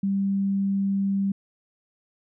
sine tone, 196.6 Hz, G3, 5 cents sharp, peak -21 dBFS, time 0.03-1.32 s, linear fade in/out 5 ms, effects none

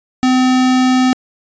square tone, 255.8 Hz, C4, 39 cents flat, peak -10 dBFS, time 0.23-1.13 s, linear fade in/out 0 ms, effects resampled to 16000 Hz

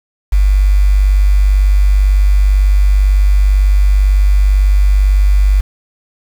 sine tone with quantisation, 49 Hz, G1, in tune, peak -6 dBFS, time 0.32-5.61 s, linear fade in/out 10 ms, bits 5, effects none

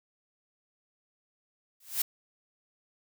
blue noise with exponential growth, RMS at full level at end -24 dBFS, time 1.8-2.02 s, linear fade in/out 5 ms, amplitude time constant 47 ms, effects none

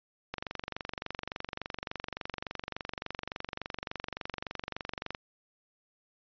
click train, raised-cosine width 0.3 ms, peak -19 dBFS, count 114, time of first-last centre 0.34-5.149 s, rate 23.5 Hz, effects resampled to 11025 Hz

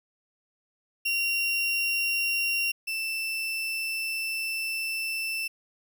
35% pulse tone pair in turn, 2755 / 2663 Hz, F7 / E7, -24 / +17 cents, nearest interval minor second, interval 59 cents, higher first, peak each -23 / -27 dBFS, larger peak first, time 1.05-2.72 / 2.87-5.48 s, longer second, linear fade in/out 10 ms, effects 10-bit

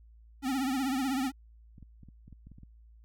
square tone with vibrato, 265.1 Hz, C4, 23 cents sharp, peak -29 dBFS, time 0.42-1.32 s, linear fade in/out 50 ms, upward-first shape triangle, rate 16 Hz, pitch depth 120 cents each way
clicks, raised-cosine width 5 ms, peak -38 dBFS, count 10, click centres 1.782 / 1.827 / 2.033 / 2.087 / 2.28 / 2.327 / 2.47 / 2.517 / 2.584 / 2.633 s
effects added 56 Hz sine -53 dBFS peak until 3.04 s

